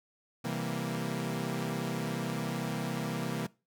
sawtooth chord, C dominant seventh, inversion none, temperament equal, 130.81 / 164.81 / 196 / 233.1 Hz, C3 / E3 / G3 / Bb3, 0 / 0 / 0 / 0 cents, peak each -34 / -33 / -37 / -33 dBFS, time 0.44-3.47 s, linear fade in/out 10 ms, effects noise-tail reverb RT60 0.3 s tail -22 dB re dry

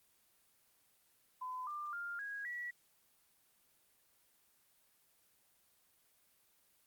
sine tone with pitch steps, 1014 / 1192 / 1401.3 / 1647.2 / 1936.4 Hz, B5 / D6 / F6 / G#6 / B6, +45 / +25 / +5 / -15 / -35 cents, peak -40 dBFS, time 1.41-2.71 s, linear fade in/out 10 ms, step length 260 ms, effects white hiss -72 dBFS RMS until 6.86 s + Opus 24 kbps

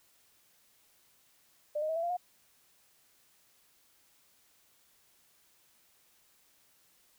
sine tone with pitch steps, 597 / 619.5 / 642.8 / 667 / 692.1 / 718.2 Hz, D5 / D#5 / E5 / E5 / F5 / F5, +28 / -8 / -44 / +20 / -16 / +48 cents, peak -30 dBFS, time 1.75-2.17 s, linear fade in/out 10 ms, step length 70 ms, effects white hiss -67 dBFS RMS until 7.18 s

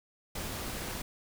pink noise, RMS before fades -38 dBFS, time 0.35-1.02 s, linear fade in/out 5 ms
click train, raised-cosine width 3 ms, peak -31 dBFS, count 7, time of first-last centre 0.55-0.953 s, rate 14.9 Hz
effects none

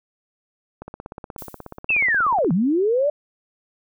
click train, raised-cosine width 1 ms, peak -20 dBFS, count 29, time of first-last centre 0.82-2.507 s, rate 16.6 Hz
violet noise with exponential decay, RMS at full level -35 dBFS, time 1.38-1.79 s, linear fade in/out 2 ms, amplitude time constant 87 ms
sine linear two-way sweep, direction down then up, 2718 to 155.56 to 605 Hz, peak -16 dBFS, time 1.89-3.1 s, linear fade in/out 5 ms, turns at 2.52 s
effects none

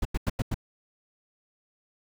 brown noise bursts, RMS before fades -26 dBFS, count 5, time 0.02-0.544 s, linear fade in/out 5 ms, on 32 ms, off 91 ms, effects none

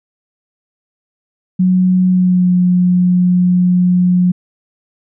sine tone with pitch glide, 183.8 to 179.81 Hz, F#3 to F#3, -11 to -49 cents, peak -8 dBFS, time 1.59-4.32 s, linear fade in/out 10 ms, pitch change -38 cents, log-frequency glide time 2.08-2.52 s, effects none

